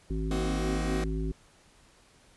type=harmonic tone; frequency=53.3 Hz; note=G#1; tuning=46 cents sharp; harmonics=1 / 3 / 5 / 7; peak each=-30 / -35 / -37 / -38 dBFS; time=0.1-1.32 s; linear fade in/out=5 ms
type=chord; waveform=sawtooth; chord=C half-diminished seventh; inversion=third; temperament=just; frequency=235.5 / 261.6 / 314 / 376.7 Hz; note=Bb3 / C4 / Eb4 / Gb4; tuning=+18 / 0 / +16 / +31 cents; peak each=-33 dBFS; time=0.31-1.04 s; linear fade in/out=2 ms
effects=pink hiss -60 dBFS RMS until 2.36 s + resampled to 24000 Hz